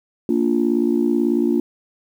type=chord; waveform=sine; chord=Bb major; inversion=none; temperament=just; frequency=233.1 / 291.4 / 349.6 Hz; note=Bb3 / D4 / F4; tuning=0 / -13 / +2 cents; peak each=-19 dBFS; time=0.29-1.6 s; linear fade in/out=2 ms; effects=tanh soft clip ceiling -7 dBFS + 8-bit